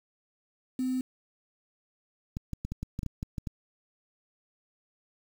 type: tone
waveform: sine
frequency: 256.5 Hz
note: C4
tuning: 34 cents flat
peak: -27 dBFS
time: 0.79-1.01 s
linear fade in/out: 2 ms
type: clicks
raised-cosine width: 5 ms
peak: -21 dBFS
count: 11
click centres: 2.369 / 2.533 / 2.65 / 2.72 / 2.83 / 2.991 / 3.032 / 3.063 / 3.229 / 3.382 / 3.472 s
effects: 8-bit